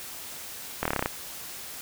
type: slowing click train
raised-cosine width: 0.5 ms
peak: -10 dBFS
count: 9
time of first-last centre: 0.83-1.059 s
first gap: 24 ms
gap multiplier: 1.05
effects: white hiss -40 dBFS RMS until 1.81 s